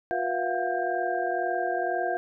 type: tone cluster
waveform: sine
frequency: 358.1 / 483.4 / 675 / 717 / 1592 Hz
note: F4 / B4 / E5 / F5 / G6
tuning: +43 / -37 / +41 / +45 / +26 cents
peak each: -32 / -35 / -30 / -29 / -34 dBFS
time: 0.11-2.17 s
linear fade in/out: 0 ms
effects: none